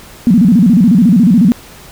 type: tone with vibrato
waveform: sine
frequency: 207.7 Hz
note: G#3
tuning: in tune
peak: -4 dBFS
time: 0.27-1.52 s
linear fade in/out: 0 ms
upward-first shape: square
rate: 14 Hz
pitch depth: 240 cents each way
effects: pink hiss -36 dBFS RMS until 1.91 s